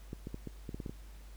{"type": "clicks", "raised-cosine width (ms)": 3, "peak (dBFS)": -27, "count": 9, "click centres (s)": [0.131, 0.271, 0.344, 0.473, 0.692, 0.745, 0.802, 0.862, 0.895], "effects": ["added 50 Hz sine -48 dBFS peak until 1.36 s", "pink hiss -61 dBFS RMS until 1.36 s"]}